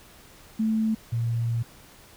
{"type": "tone pair in turn", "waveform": "sine", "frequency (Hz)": [220, 116.54], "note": ["A3", "A#2"], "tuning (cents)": [0, 0], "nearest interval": "major seventh", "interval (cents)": 1100, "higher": "first", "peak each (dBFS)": [-21, -23], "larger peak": "first", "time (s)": [[0.59, 0.95], [1.12, 1.63]], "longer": "second", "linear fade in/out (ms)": 10, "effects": ["pink hiss -51 dBFS RMS until 2.16 s"]}